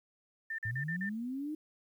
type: tone bursts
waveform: sine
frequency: 1792 Hz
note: A6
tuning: 31 cents sharp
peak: -35 dBFS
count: 5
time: 0.5-1.093 s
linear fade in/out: 5 ms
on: 85 ms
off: 42 ms
type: linear sweep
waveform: sine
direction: up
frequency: 103.83 to 312.9 Hz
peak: -35 dBFS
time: 0.65-1.55 s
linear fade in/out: 5 ms
effects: 11-bit